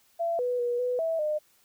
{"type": "tone with pitch steps", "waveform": "sine", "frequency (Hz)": [675, 493.4, 482.6, 496, 653, 607], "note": ["E5", "B4", "B4", "B4", "E5", "D#5"], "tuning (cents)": [41, -2, -40, 7, -17, -43], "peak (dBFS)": -25, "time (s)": [0.19, 1.39], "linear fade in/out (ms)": 20, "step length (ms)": 200, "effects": ["white hiss -64 dBFS RMS until 1.64 s"]}